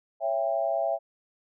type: chord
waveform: sine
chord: C# diminished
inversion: none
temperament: just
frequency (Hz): 554.4 / 665.2 / 798.3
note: C#5 / E5 / G5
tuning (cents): 0 / +16 / +31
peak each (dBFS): -31 / -26 / -31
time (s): 0.2-0.99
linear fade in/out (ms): 50
effects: none